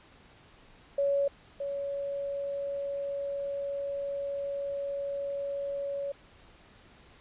sine tone pair in turn, 561 / 561 Hz, C#5 / C#5, +21 / +21 cents, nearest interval unison, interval 0 cents, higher neither, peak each -24 / -31 dBFS, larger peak first, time 0.98-1.28 / 1.6-6.12 s, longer second, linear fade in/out 5 ms, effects pink hiss -57 dBFS RMS until 7.2 s + resampled to 8000 Hz

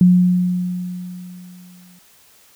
sine tone with exponential decay, 180 Hz, F#3, 47 cents flat, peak -6 dBFS, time 0.01-1.99 s, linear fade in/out 2 ms, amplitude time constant 430 ms, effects white hiss -51 dBFS RMS until 2.55 s

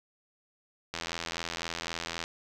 click train, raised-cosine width 0.2 ms, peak -16 dBFS, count 110, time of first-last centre 0.94-2.239 s, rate 83.9 Hz, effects none

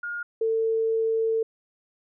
sine tone pair in turn, 1423 / 448.2 Hz, F6 / A4, +32 / +32 cents, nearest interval octave + minor sixth, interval 2000 cents, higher first, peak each -29 / -21 dBFS, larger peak second, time 0.03-0.23 / 0.41-1.43 s, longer second, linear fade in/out 5 ms, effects none

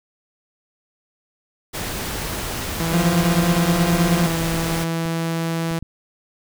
pink noise, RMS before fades -27 dBFS, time 1.73-4.85 s, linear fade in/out 20 ms
sawtooth tone, 165.1 Hz, E3, 3 cents sharp, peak -17 dBFS, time 2.8-5.79 s, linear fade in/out 2 ms
40% pulse tone with tremolo, 174.61 Hz, F3, in tune, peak -15 dBFS, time 2.93-4.27 s, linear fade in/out 10 ms, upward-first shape sine, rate 16 Hz, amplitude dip 35%
clicks, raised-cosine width 5 ms, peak -23 dBFS, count 6, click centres 3.929 / 4.435 / 4.694 / 5.057 / 5.712 / 5.826 s
effects none

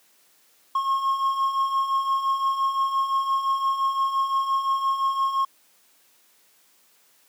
triangle beating tone pair, 1077 / 1082.8 Hz, C6 / C#6, +50 / -41 cents, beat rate 5.8 Hz, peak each -27 / -20 dBFS, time 0.75-5.45 s, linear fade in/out 5 ms, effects white hiss -60 dBFS RMS until 7.28 s + high-pass 200 Hz 12 dB/octave

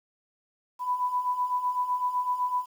sine beating tone pair, 987.8 / 995.7 Hz, B5 / B5, 0 / +14 cents, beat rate 7.9 Hz, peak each -32 / -26 dBFS, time 0.79-2.66 s, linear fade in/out 50 ms, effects 9-bit

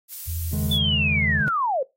violet noise, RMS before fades -33 dBFS, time 0.08-0.79 s, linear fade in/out 50 ms
sine tone, 83 Hz, E2, 12 cents sharp, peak -26 dBFS, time 0.27-1.41 s, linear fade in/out 10 ms
triangle chord, C# suspended second, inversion none, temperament equal with one note detuned, 138.59 / 155.56 / 209 Hz, C#3 / D#3 / G#3, 0 / 0 / +11 cents, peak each -26 dBFS, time 0.53-1.48 s, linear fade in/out 0 ms
sine linear sweep, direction down, 3520 to 493.9 Hz, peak -20 dBFS, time 0.71-1.83 s, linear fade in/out 5 ms
effects noise-tail reverb RT60 0.2 s tail -20 dB re dry + AAC 48 kbps

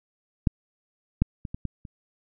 clicks, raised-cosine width 5 ms, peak -7 / -7 / -21 / -20 / -17 / -28 dBFS, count 6, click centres 0.472 / 1.22 / 1.452 / 1.545 / 1.653 / 1.852 s, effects none

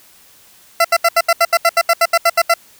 20% pulse tone bursts, 676 Hz, E5, 43 cents sharp, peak -4 dBFS, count 15, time 0.8-2.54 s, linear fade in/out 5 ms, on 46 ms, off 75 ms, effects white hiss -47 dBFS RMS until 2.79 s

